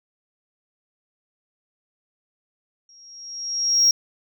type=tone with exponential growth; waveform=sine; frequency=5600 Hz; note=F8; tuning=4 cents sharp; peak=-9 dBFS; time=2.89-3.91 s; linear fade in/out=2 ms; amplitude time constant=220 ms; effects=tanh soft clip ceiling -11 dBFS